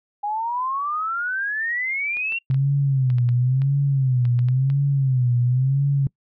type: exponential sweep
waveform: sine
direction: up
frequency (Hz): 813 to 2772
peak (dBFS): -22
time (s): 0.23-2.39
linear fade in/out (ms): 10
type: clicks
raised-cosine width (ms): 0.3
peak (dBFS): -25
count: 12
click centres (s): 2.17 / 2.323 / 2.511 / 2.544 / 3.102 / 3.184 / 3.29 / 3.619 / 4.253 / 4.391 / 4.486 / 4.701
type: tone with vibrato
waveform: sine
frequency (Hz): 130.81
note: C3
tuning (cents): 0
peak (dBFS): -16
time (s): 2.5-6.07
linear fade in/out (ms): 2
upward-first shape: sine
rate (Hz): 0.96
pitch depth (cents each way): 130
effects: noise-tail reverb RT60 0.1 s tail -24 dB re dry